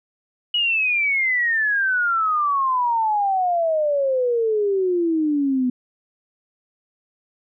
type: exponential sweep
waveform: sine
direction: down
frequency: 2931 to 246.9 Hz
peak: -17 dBFS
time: 0.54-5.7 s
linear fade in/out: 5 ms
effects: none